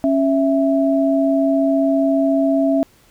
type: tone pair together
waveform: sine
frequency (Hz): 275.3 / 659.3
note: C#4 / E5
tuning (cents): -12 / 0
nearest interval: octave + minor third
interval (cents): 1512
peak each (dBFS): -15 / -17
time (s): 0.04-2.83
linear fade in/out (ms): 0
effects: pink hiss -53 dBFS RMS until 3.1 s